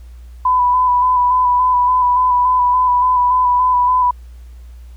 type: tone with vibrato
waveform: sine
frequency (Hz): 996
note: B5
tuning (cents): +14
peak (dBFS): -10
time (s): 0.45-4.11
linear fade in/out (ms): 5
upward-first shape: square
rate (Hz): 3.5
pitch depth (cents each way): 19
effects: added 60 Hz sine -33 dBFS peak until 4.96 s + pink hiss -55 dBFS RMS until 4.96 s